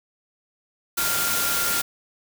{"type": "tone in noise", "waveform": "sine", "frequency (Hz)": 1396.9, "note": "F6", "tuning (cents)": 0, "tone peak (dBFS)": -28, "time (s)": [0.97, 1.82], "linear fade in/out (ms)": 10, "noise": "white", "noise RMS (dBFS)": -24, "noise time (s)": [0.97, 1.82], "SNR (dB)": -7, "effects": []}